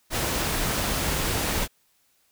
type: noise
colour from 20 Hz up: pink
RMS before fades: -26 dBFS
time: 0.1-1.68 s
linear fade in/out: 50 ms
effects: white hiss -66 dBFS RMS until 2.31 s